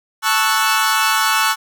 sawtooth chord, F# minor seventh, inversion first, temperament equal, 880 / 1108.7 / 1318.5 / 1480 Hz, A5 / C#6 / E6 / F#6, 0 / 0 / 0 / 0 cents, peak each -16 dBFS, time 0.22-1.56 s, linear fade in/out 50 ms, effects none

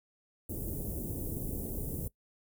pink band-stop noise, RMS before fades -37 dBFS, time 0.49-2.08 s, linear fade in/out 5 ms, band 460 to 11000 Hz, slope 24 dB/octave, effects noise-tail reverb RT60 0.1 s tail -20 dB re dry

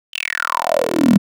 10% pulse tone with high-pass filter sweep, 40.88 Hz, E1, 14 cents flat, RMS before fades -17 dBFS, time 0.13-1.18 s, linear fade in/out 10 ms, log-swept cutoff 3100 to 190 Hz, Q 8.7, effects none

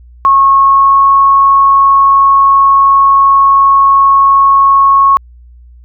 sine tone with pitch glide, 1093 to 1099.3 Hz, C#6 to C#6, -25 to -15 cents, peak -3 dBFS, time 0.25-5.17 s, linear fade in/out 0 ms, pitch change +10 cents, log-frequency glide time 0.58-1.07 s, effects added 60 Hz sine -34 dBFS peak until 5.84 s

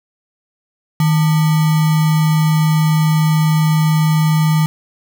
sine tone with sample-and-hold, 156.4 Hz, D#3, 9 cents sharp, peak -10 dBFS, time 1-4.66 s, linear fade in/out 2 ms, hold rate 1050 Hz, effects none

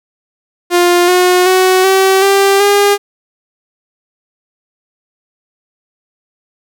sawtooth tone with pitch steps, 351.8 / 361.9 / 372.3 / 383 / 394 / 405.3 Hz, F4 / F#4 / F#4 / G4 / G4 / G#4, +13 / -38 / +11 / -40 / +9 / -42 cents, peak -3 dBFS, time 0.7-2.98 s, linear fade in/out 50 ms, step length 380 ms, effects none

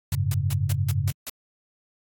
white noise bursts, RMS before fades -33 dBFS, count 7, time 0.12-1.297 s, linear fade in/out 2 ms, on 31 ms, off 160 ms
sine chord, F# suspended second, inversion none, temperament just, 92.5 / 104.06 / 138.75 Hz, F#2 / G#2 / C#3, 0 / +4 / +2 cents, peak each -26 dBFS, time 0.12-1.12 s, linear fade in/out 5 ms
effects AAC 64 kbps

